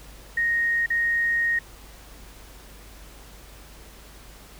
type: tone with dropouts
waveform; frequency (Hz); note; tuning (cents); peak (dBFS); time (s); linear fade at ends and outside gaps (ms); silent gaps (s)
sine; 1864.7; A#6; 0; -20; 0.37-1.59; 5; 0.862-0.902
effects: added 50 Hz sine -47 dBFS peak until 4.59 s + pink hiss -48 dBFS RMS until 4.59 s